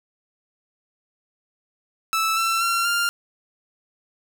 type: tone with pitch steps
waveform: sawtooth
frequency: 1314 / 1340.8 / 1368.2 / 1396.2 Hz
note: E6 / E6 / F6 / F6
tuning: -6 / +29 / -36 / -1 cents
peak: -16 dBFS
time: 2.13-3.09 s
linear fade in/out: 0 ms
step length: 240 ms
effects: none